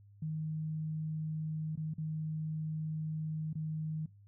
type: tone with dropouts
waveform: sine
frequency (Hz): 156.2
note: D#3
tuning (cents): +7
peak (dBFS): -34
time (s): 0.22-4.06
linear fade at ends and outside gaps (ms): 5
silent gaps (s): 1.757-1.774 / 1.938-1.981 / 3.531-3.553
effects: noise-tail reverb RT60 0.3 s tail -22 dB re dry + added 101 Hz sine -56 dBFS peak until 4.27 s